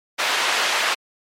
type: band-pass noise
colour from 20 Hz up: white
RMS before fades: -21 dBFS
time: 0.18-0.95 s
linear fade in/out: 20 ms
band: 600 to 3000 Hz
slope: 12 dB/octave
effects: MP3 64 kbps